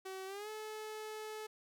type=tone with pitch glide; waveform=sawtooth; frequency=380 to 431.5 Hz; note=F#4 to A4; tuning=+46 to -34 cents; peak=-39 dBFS; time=0.05-1.47 s; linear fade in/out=10 ms; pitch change=+220 cents; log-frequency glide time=0.26-0.49 s; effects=none